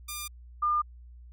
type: tone pair in turn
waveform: 5% pulse / sine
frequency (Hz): 1199 / 1205.5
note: D6 / D6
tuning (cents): +36 / +45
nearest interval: unison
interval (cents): 9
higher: second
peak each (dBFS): -23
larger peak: neither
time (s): 0.08-0.28 / 0.62-0.82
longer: neither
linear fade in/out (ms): 10
effects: added 60 Hz sine -46 dBFS peak until 1.32 s